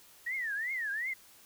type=tone with vibrato; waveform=sine; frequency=1856 Hz; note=A#6; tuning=8 cents flat; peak=-32 dBFS; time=0.26-1.14 s; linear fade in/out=10 ms; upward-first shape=triangle; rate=2.7 Hz; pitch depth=280 cents each way; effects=white hiss -58 dBFS RMS until 1.45 s